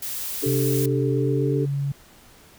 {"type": "noise", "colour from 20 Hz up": "blue", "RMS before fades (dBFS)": -30, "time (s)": [0.02, 0.86], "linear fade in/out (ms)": 5}
{"type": "chord", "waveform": "sine", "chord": "D suspended fourth", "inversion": "none", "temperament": "equal", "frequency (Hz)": [293.7, 392, 440], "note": ["D4", "G4", "A4"], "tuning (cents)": [0, 0, 0], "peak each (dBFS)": -26, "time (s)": [0.42, 1.66], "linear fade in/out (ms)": 20}
{"type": "tone with pitch glide", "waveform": "sine", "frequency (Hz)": [130.81, 140.2], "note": ["C3", "C#3"], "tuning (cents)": [0, 20], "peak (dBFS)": -22, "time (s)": [0.46, 1.92], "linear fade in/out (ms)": 5, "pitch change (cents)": 120, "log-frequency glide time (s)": [1.17, 1.67]}
{"effects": ["pink hiss -51 dBFS RMS until 2.58 s"]}